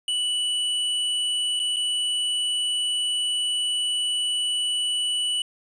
square tone with dropouts, 2960 Hz, F#7, in tune, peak -23 dBFS, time 0.08-5.42 s, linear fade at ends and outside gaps 2 ms, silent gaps 1.594-1.599 / 1.762-1.767 s, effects resampled to 22050 Hz + 10-bit

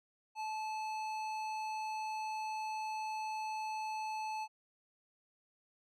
sine tone with tanh clipping, 868 Hz, A5, 24 cents flat, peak -39 dBFS, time 0.35-4.48 s, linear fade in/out 50 ms, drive 15 dB, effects none

